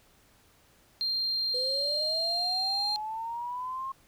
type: tone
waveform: sine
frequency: 4186 Hz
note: C8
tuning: in tune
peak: -26 dBFS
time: 1.01-2.96 s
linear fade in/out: 0 ms
type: linear sweep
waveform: sine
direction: up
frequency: 493.9 to 1078 Hz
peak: -32 dBFS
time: 1.54-3.92 s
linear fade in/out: 5 ms
effects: tanh soft clip ceiling -22 dBFS + pink hiss -62 dBFS RMS until 4.07 s